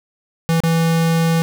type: tone with dropouts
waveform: square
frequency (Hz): 164.81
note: E3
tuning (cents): 0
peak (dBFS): -14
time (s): 0.49-1.42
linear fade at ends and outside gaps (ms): 0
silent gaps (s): 0.603-0.636
effects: none